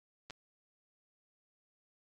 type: clicks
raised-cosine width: 0.2 ms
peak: -28 dBFS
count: 2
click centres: 0.3 / 0.307 s
effects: AAC 32 kbps